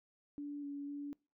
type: tone with pitch steps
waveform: sine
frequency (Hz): 289.3 / 284.2 / 287.1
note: D4 / C#4 / D4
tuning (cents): -26 / +43 / -39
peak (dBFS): -40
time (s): 0.38-1.13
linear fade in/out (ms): 0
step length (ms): 250
effects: noise-tail reverb RT60 0.3 s tail -24 dB re dry